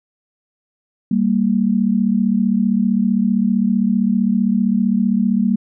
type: tone pair together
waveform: sine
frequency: 195.8 / 231.2 Hz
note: G3 / A#3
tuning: -2 / -14 cents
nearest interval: minor third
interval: 288 cents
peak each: -16 dBFS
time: 1.11-5.56 s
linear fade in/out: 5 ms
effects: none